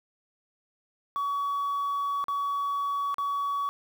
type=tone with dropouts; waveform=sine; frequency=1130 Hz; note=C#6; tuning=33 cents sharp; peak=-24 dBFS; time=1.16-3.69 s; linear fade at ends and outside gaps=0 ms; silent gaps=2.241-2.283 / 3.143-3.183 s; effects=tanh soft clip ceiling -25 dBFS + 9-bit